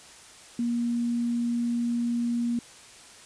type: tone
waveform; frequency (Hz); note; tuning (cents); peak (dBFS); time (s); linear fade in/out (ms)
sine; 237.2; A#3; +30; -24; 0.59-2.59; 2
effects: white hiss -49 dBFS RMS until 3.25 s + resampled to 22050 Hz